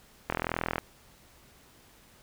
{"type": "click train", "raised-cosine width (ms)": 0.5, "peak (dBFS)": -13, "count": 21, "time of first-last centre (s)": [0.3, 0.782], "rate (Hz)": 41.5, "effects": ["pink hiss -58 dBFS RMS until 2.22 s"]}